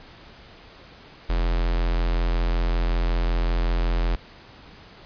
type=tone with notch filter; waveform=square; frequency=42.68 Hz; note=F1; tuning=39 cents flat; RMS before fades=-22 dBFS; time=1.29-4.16 s; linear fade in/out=10 ms; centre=160 Hz; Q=1.1; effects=pink hiss -47 dBFS RMS until 5.05 s + resampled to 11025 Hz